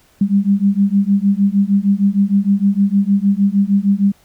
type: beating tone pair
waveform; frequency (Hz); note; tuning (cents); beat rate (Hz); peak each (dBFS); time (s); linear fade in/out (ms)
sine; 196 / 202.5; G3 / G#3; 0 / -43; 6.5; -14; 0.21-4.12; 5
effects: pink hiss -53 dBFS RMS until 4.24 s